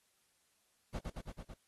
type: noise with echo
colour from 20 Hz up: brown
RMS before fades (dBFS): -39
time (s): 0.94-0.99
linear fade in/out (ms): 5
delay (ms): 110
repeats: 5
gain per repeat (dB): -2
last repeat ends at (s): 1.54
effects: white hiss -75 dBFS RMS until 1.67 s + AAC 32 kbps